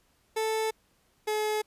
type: tone pair in turn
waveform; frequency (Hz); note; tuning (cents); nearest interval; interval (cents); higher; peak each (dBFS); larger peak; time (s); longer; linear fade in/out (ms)
30% pulse; 440 / 427; A4 / G#4; 0 / +48; minor second; 52; first; -24; neither; 0.36-0.71 / 1.27-1.62; neither; 10
effects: pink hiss -68 dBFS RMS until 1.66 s + resampled to 32000 Hz